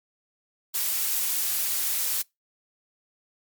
blue noise, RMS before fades -26 dBFS, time 0.74-2.22 s, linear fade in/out 5 ms, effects noise-tail reverb RT60 0.2 s tail -25 dB re dry + MP3 96 kbps

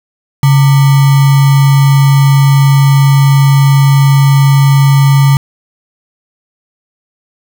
sine tone with sample-and-hold, 138.59 Hz, C#3, in tune, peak -3 dBFS, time 0.43-5.37 s, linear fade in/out 2 ms, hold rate 1050 Hz, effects none

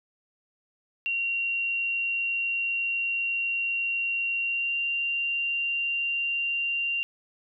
sine tone with pitch glide, 2754 to 2773 Hz, F7 to F7, -25 to -13 cents, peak -25 dBFS, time 1.06-7.03 s, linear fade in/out 0 ms, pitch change +12 cents, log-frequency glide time 4.41-4.76 s, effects none

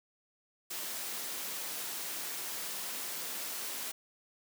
white noise, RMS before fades -39 dBFS, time 0.7-3.92 s, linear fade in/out 10 ms, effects high-pass 200 Hz 12 dB/octave

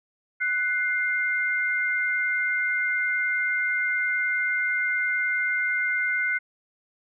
sine tone pair together, 1487 / 2103 Hz, F#6 / C7, +8 / +8 cents, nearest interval tritone, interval 600 cents, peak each -25 dBFS, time 0.4-6.39 s, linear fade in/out 20 ms, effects none

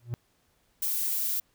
triangle tone with exponential growth, 119.3 Hz, A#2, 41 cents sharp, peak -24 dBFS, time 0-0.14 s, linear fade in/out 0 ms, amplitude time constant 29 ms
violet noise, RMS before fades -29 dBFS, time 0.82-1.4 s, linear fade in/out 5 ms
effects pink hiss -69 dBFS RMS until 1.54 s

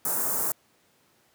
white band-stop noise, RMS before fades -27 dBFS, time 0.05-0.52 s, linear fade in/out 2 ms, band 1400 to 7400 Hz, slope 24 dB/octave, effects pink hiss -64 dBFS RMS until 1.34 s + high-pass 150 Hz 12 dB/octave

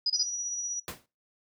sine tone bursts, 4978 Hz, D#8, in tune, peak -23 dBFS, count 3, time 0.06-0.232 s, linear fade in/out 5 ms, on 40 ms, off 26 ms
sine tone with tremolo, 5830 Hz, F#8, 26 cents flat, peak -29 dBFS, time 0.14-0.8 s, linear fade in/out 5 ms, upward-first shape sine, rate 16 Hz, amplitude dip 30%
pink noise with exponential decay, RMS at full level -33 dBFS, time 0.88-1.06 s, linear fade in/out 1 ms, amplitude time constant 37 ms
effects noise-tail reverb RT60 0.3 s tail -22 dB re dry + high-pass 80 Hz 12 dB/octave

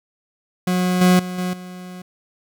40% pulse tone with level steps, 181.6 Hz, F#3, 32 cents flat, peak -16 / -10 / -25 / -20 / -32 dBFS, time 0.67-2.02 s, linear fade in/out 5 ms, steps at 1.01 / 1.19 / 1.38 / 1.53 s, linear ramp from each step 5 ms, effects none

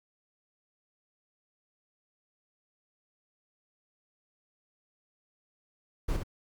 brown noise with echo, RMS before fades -29 dBFS, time 6.08-6.17 s, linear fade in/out 10 ms, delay 65 ms, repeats 1, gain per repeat -5 dB, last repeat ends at 6.235 s, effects none

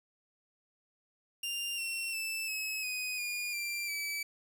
sawtooth tone with pitch steps, 2794 / 2718 / 2643 / 2571 / 2501 / 2432 / 2366 / 2301 Hz, F7 / F7 / E7 / E7 / D#7 / D#7 / D7 / D7, 0 / -48 / +4 / -44 / +8 / -40 / +12 / -36 cents, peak -31 dBFS, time 1.43-4.23 s, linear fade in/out 5 ms, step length 350 ms, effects 10-bit

